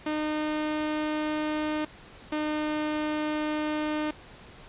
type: tone pair in turn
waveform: sawtooth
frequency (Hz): 305.5 / 304.2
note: D#4 / D#4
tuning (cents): -32 / -39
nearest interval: unison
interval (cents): 7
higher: first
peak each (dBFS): -23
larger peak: neither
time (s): 0.06-1.85 / 2.32-4.11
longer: neither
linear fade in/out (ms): 5
effects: pink hiss -49 dBFS RMS until 4.68 s + resampled to 8000 Hz